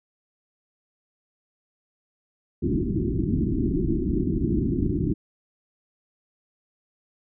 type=low-pass noise; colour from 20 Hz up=white; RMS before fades=-24 dBFS; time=2.62-5.14 s; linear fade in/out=10 ms; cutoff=370 Hz; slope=96 dB/octave; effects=none